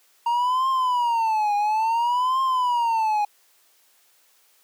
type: tone with vibrato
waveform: triangle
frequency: 932.3 Hz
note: A#5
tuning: in tune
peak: -17 dBFS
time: 0.26-3.25 s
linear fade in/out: 5 ms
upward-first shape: triangle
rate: 0.58 Hz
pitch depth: 230 cents each way
effects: white hiss -60 dBFS RMS until 4.63 s + high-pass 400 Hz 12 dB/octave

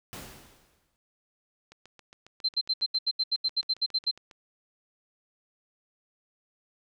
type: noise with exponential decay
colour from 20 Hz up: pink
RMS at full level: -39 dBFS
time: 0.13-0.96 s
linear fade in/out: 0 ms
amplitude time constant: 180 ms
type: click train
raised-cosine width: 0.2 ms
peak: -32 dBFS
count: 20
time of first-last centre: 1.72-4.312 s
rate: 7.33 Hz
type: tone bursts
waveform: sine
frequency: 4115 Hz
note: C8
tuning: 30 cents flat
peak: -23 dBFS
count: 14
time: 2.44-4.113 s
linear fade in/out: 10 ms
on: 48 ms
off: 77 ms
effects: none

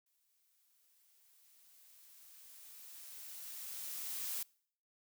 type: noise with exponential growth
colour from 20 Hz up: blue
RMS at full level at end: -39 dBFS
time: 0.06-4.43 s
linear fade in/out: 5 ms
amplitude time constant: 950 ms
effects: noise-tail reverb RT60 0.6 s tail -25 dB re dry

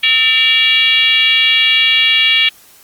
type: tone with frequency modulation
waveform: sine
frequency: 2823 Hz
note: F7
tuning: 18 cents sharp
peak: -8 dBFS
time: 0.03-2.49 s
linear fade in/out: 5 ms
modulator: 512 Hz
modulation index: 1.5
effects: white hiss -44 dBFS RMS until 2.83 s + Opus 32 kbps

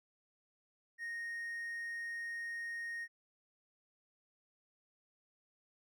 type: tone with hard clipping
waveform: triangle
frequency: 1860 Hz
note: A#6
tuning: 4 cents flat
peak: -40 dBFS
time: 0.98-3.08 s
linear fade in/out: 50 ms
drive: 5 dB
effects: none

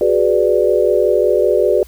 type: chord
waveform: sine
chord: G# half-diminished seventh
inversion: third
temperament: equal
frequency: 370 / 415.3 / 493.9 / 587.3 Hz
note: F#4 / G#4 / B4 / D5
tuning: 0 / 0 / 0 / 0 cents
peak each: -16 dBFS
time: 0.01-1.83 s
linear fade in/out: 2 ms
effects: added 60 Hz sine -38 dBFS peak until 1.87 s + white hiss -47 dBFS RMS until 1.87 s

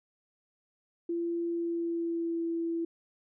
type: tone with pitch glide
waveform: sine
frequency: 340 to 333.6 Hz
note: F4 to E4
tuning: -46 to +21 cents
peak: -29 dBFS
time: 1.09-2.85 s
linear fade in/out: 5 ms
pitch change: -33 cents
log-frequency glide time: 1.48-2.42 s
effects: none

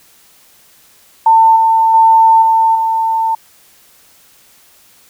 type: tone with level steps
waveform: sine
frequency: 897 Hz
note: A5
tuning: 33 cents sharp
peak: -4 / -7 / -4 / -7 / -11 dBFS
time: 1.26-3.35 s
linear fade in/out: 5 ms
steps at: 1.56 / 1.94 / 2.42 / 2.75 s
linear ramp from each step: 2 ms
effects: white hiss -47 dBFS RMS until 5.09 s

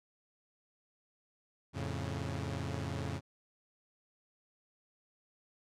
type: chord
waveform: sawtooth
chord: F augmented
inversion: none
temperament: equal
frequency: 87.31 / 110 / 138.59 Hz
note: F2 / A2 / C#3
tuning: 0 / 0 / 0 cents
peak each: -36 / -37 / -36 dBFS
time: 1.73-3.21 s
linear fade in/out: 50 ms
effects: low-pass 8000 Hz 12 dB/octave

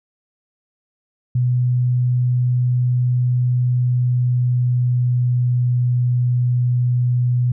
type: tone with pitch glide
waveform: sine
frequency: 124.2 to 123.27 Hz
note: B2 to B2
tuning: +10 to -3 cents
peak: -14 dBFS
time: 1.35-7.52 s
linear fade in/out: 5 ms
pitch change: -13 cents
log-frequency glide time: 3.62-5.76 s
effects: none

